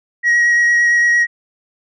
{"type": "tone with vibrato", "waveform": "sine", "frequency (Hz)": 1900, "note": "A#6", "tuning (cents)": 33, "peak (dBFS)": -7, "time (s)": [0.23, 1.27], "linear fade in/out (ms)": 50, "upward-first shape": "sine", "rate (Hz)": 8.8, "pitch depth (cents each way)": 11, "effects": ["tanh soft clip ceiling -9 dBFS"]}